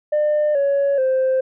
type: tone with pitch steps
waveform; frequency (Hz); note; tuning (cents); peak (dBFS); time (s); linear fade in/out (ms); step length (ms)
sine; 600 / 559.8 / 522.3; D5 / C#5 / C5; +37 / +17 / -3; -13; 0.12-1.41; 10; 430
effects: tanh soft clip ceiling -13 dBFS